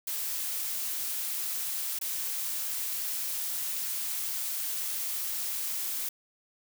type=noise with dropouts; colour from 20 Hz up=blue; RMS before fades=-33 dBFS; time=0.07-6.09 s; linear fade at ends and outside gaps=5 ms; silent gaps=1.989-2.012 s; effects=none